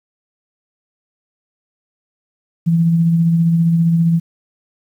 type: tone with tremolo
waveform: sine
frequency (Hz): 166.8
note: E3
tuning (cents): +21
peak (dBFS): -9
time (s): 2.66-4.2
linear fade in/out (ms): 20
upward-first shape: sine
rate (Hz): 15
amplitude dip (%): 30
effects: 8-bit